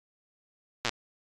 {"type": "slowing click train", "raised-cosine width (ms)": 0.2, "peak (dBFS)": -10, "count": 6, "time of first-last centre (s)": [0.85, 0.892], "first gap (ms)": 8, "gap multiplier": 1.03, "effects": ["AAC 32 kbps"]}